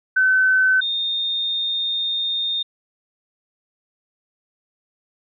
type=tone pair in turn; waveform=sine; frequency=1522 / 3658 Hz; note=F#6 / A#7; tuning=+48 / -33 cents; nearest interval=octave + minor third; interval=1519 cents; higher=second; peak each=-13 / -20 dBFS; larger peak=first; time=0.16-0.81 / 0.81-2.63 s; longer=second; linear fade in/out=10 ms; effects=none